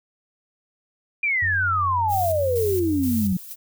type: exponential sweep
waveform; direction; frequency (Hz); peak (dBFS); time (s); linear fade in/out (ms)
sine; down; 2425 to 176.3; -19; 1.23-3.37; 5
type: tone with pitch glide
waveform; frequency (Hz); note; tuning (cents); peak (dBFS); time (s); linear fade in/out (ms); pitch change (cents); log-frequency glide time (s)
sine; 92.5 to 91.23; F#2 to F#2; 0 to -24; -27; 1.42-3.33; 5; -24; 2-2.38
type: noise with tremolo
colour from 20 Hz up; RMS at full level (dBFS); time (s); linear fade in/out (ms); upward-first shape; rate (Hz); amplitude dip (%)
violet; -32; 2.08-3.56; 50; square; 2.1; 60
effects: none